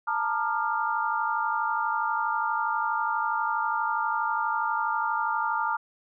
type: chord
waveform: sine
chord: Bb major seventh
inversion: third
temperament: equal with one note detuned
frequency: 880 / 932.3 / 1199.3 / 1396.9 Hz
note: A5 / Bb5 / D6 / F6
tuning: 0 / 0 / +36 / 0 cents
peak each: -30 dBFS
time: 0.07-5.77 s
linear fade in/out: 10 ms
effects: none